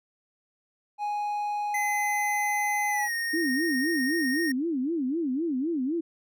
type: tone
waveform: triangle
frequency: 830 Hz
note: G#5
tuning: 1 cent flat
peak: -25 dBFS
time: 0.98-3.09 s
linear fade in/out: 50 ms
type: tone with pitch glide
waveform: square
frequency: 2043 to 1851.9 Hz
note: C7 to A#6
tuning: -42 to -12 cents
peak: -28 dBFS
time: 1.74-4.52 s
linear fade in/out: 5 ms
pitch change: -170 cents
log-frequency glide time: 2.89-3.13 s
type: tone with vibrato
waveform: sine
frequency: 293.5 Hz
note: D4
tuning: 1 cent flat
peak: -25 dBFS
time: 3.33-6.01 s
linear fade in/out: 10 ms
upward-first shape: sine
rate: 3.9 Hz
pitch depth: 270 cents each way
effects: none